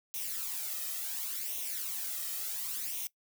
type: noise with flanger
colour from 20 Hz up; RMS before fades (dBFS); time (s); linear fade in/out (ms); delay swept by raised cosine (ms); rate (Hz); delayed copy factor
blue; -37; 0.14-3.07; 0; 0.32 to 1.62; 0.7; +0.65
effects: noise-tail reverb RT60 0.1 s tail -21 dB re dry